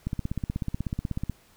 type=click train; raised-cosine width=5 ms; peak=-16 dBFS; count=21; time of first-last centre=0.07-1.297 s; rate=16.3 Hz; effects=pink hiss -59 dBFS RMS until 1.56 s